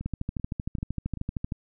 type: two click trains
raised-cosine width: 5 ms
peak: -17 / -23 dBFS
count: 20 / 4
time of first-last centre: 0.06-1.522 / 0.01-1.173 s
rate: 13 / 2.58 Hz
effects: none